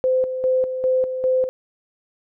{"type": "tone with tremolo", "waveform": "sine", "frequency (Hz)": 515, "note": "C5", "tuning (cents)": -28, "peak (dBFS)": -15, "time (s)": [0.04, 1.49], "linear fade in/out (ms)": 0, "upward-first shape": "square", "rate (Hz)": 2.5, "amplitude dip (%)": 60, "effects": []}